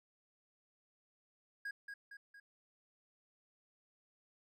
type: tone with echo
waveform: triangle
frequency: 1639 Hz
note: G#6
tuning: 23 cents flat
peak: -38 dBFS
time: 1.65-1.71 s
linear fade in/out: 5 ms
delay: 230 ms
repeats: 3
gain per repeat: -5 dB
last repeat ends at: 2.4 s
effects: none